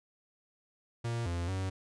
45% pulse tone with pitch steps, 117.2 / 86.2 / 94.7 Hz, A#2 / F2 / F#2, +10 / -22 / +41 cents, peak -32 dBFS, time 1.04-1.7 s, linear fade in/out 10 ms, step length 220 ms, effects resampled to 22050 Hz

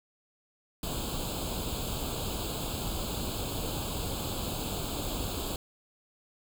pink noise with comb filter, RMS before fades -34 dBFS, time 0.83-5.56 s, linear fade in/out 2 ms, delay 0.26 ms, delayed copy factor +0.95, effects none

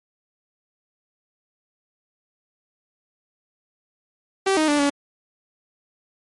sawtooth tone with pitch steps, 387.3 / 311.4 / 292.8 / 284.5 Hz, G4 / D#4 / D4 / C#4, -21 / +2 / -5 / +45 cents, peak -13 dBFS, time 4.46-4.9 s, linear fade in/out 10 ms, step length 110 ms, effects MP3 48 kbps

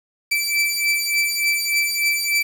sawtooth beating tone pair, 2324 / 2327.4 Hz, D7 / D7, -19 / -16 cents, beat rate 3.4 Hz, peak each -17 / -19 dBFS, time 0.31-2.43 s, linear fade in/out 10 ms, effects 7-bit

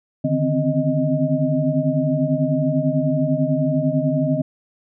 sine tone cluster, 145.2 / 156.2 / 256.7 / 265.8 / 622 Hz, D3 / D#3 / C4 / C4 / D#5, -19 / +7 / -33 / +27 / -1 cents, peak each -23 dBFS, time 0.24-4.42 s, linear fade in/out 10 ms, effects none

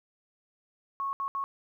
sine tone bursts at uneven times, 1100 Hz, C#6, 14 cents flat, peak -29 dBFS, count 3, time 1-1.13 / 1.2-1.28 / 1.35-1.44 s, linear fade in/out 0 ms, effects 11-bit

